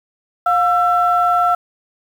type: tone pair together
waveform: sine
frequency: 710 / 1340.3 Hz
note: F5 / E6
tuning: +28 / +28 cents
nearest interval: major seventh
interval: 1100 cents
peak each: -14 dBFS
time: 0.46-1.55 s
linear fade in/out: 5 ms
effects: tanh soft clip ceiling -4 dBFS + 7-bit